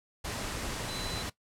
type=tone in noise; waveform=sine; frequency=4019 Hz; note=B7; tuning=30 cents sharp; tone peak=-40 dBFS; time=0.88-1.23 s; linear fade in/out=10 ms; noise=pink; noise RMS=-36 dBFS; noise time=0.24-1.3 s; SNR=-7 dB; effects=noise-tail reverb RT60 0.1 s tail -17 dB re dry + low-pass 10000 Hz 12 dB/octave